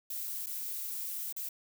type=noise with dropouts; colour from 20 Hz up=violet; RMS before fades=-38 dBFS; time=0.1-1.49 s; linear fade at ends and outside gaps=5 ms; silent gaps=0.461-0.467 / 1.326-1.364 s; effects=none